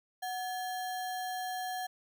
sine tone with sample-and-hold, 740 Hz, F#5, in tune, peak -34 dBFS, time 0.22-1.87 s, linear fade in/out 10 ms, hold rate 2450 Hz, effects none

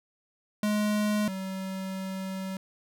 square tone pair in turn, 210 / 190.32 Hz, G#3 / F#3, +19 / +49 cents, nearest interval major second, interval 170 cents, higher first, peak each -25 / -33 dBFS, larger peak first, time 0.63-1.28 / 1.28-2.57 s, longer second, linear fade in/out 2 ms, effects none

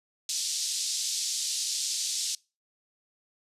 pink band-pass noise, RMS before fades -31 dBFS, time 0.29-2.35 s, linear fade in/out 2 ms, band 4200 to 8300 Hz, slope 24 dB/octave, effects noise-tail reverb RT60 0.3 s tail -25 dB re dry + resampled to 32000 Hz

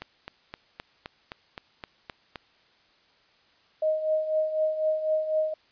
click train, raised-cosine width 0.3 ms, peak -20 dBFS, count 10, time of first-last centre 0.02-2.358 s, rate 3.85 Hz
sine tone with tremolo, 624 Hz, D#5, 5 cents sharp, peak -20 dBFS, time 3.82-5.54 s, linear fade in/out 5 ms, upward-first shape triangle, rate 4 Hz, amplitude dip 70%
effects white hiss -62 dBFS RMS until 5.71 s + resampled to 11025 Hz

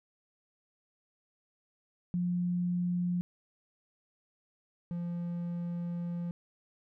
sine / triangle tone pair in turn, 177 / 172.86 Hz, F3 / F3, +23 / -17 cents, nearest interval unison, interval 40 cents, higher first, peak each -28 / -31 dBFS, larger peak first, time 2.14-3.21 / 4.91-6.31 s, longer second, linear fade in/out 0 ms, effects none

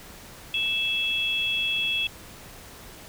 sine tone pair together, 2637 / 3340 Hz, E7 / G#7, 0 / +9 cents, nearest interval major third, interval 409 cents, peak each -26 dBFS, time 0.54-2.07 s, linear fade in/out 2 ms, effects pink hiss -45 dBFS RMS until 3.08 s

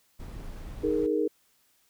brown noise, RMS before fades -40 dBFS, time 0.19-1.07 s, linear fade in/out 10 ms
sine chord, D# suspended fourth, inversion none, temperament just, 311.1 / 414.8 / 466.7 Hz, D#4 / G#4 / A#4, 0 / -2 / +2 cents, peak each -28 dBFS, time 0.83-1.28 s, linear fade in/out 10 ms
effects white hiss -67 dBFS RMS until 1.89 s

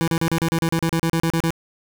25% pulse tone bursts, 164.81 Hz, E3, in tune, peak -14 dBFS, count 15, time 0.01-1.505 s, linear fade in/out 0 ms, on 67 ms, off 35 ms, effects 7-bit

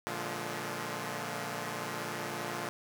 5% pulse chord, Bb dominant seventh, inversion none, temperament equal with one note detuned, 116.54 / 146.83 / 174.61 / 212.5 Hz, Bb2 / D3 / F3 / Ab3, 0 / 0 / 0 / +40 cents, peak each -30 dBFS, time 0.07-2.69 s, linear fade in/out 0 ms, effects none

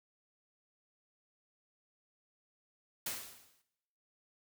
white noise with exponential decay, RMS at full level -36 dBFS, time 3.06-3.62 s, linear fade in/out 5 ms, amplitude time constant 120 ms, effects noise-tail reverb RT60 0.9 s tail -18 dB re dry

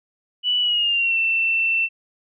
sine tone with pitch glide, 2960 to 2683 Hz, F#7 to E7, 0 to +30 cents, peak -17 dBFS, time 0.43-1.89 s, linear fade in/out 50 ms, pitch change -170 cents, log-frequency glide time 0.6-1.18 s, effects none

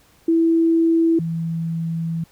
sine tone pair in turn, 329.6 / 164.8 Hz, E4 / E3, 0 / 0 cents, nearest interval octave, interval 1200 cents, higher first, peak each -13 / -21 dBFS, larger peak first, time 0.28-1.19 / 1.19-2.24 s, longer second, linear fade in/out 5 ms, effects pink hiss -55 dBFS RMS until 2.31 s

